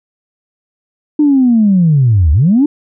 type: linear two-way sweep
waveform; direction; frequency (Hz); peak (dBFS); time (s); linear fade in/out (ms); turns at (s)
sine; down then up; 305.1 to 69 to 305.1; -5; 1.19-2.66; 5; 2.32
effects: tanh soft clip ceiling -1 dBFS